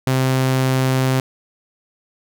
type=tone; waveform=sawtooth; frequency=130.81 Hz; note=C3; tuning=in tune; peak=-11 dBFS; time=0.07-1.2 s; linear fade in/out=2 ms; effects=none